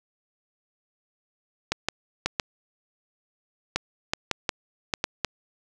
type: clicks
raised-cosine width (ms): 0.2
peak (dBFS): -6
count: 11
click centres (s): 1.72 / 1.886 / 2.26 / 2.398 / 3.76 / 4.135 / 4.313 / 4.492 / 4.938 / 5.041 / 5.247
effects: none